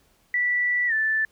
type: tone with pitch glide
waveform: sine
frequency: 1962 to 1758.1 Hz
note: B6 to A6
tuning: -12 to -2 cents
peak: -20 dBFS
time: 0.34-1.25 s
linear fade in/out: 2 ms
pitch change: -190 cents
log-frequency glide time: 0.87-0.93 s
effects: pink hiss -63 dBFS RMS until 1.31 s